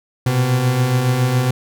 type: beating tone pair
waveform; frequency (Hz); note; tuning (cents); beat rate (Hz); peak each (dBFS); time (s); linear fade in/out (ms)
40% pulse; 120 / 127.2; B2 / C3; -49 / -48; 7.2; -22 / -14; 0.26-1.51; 5
effects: none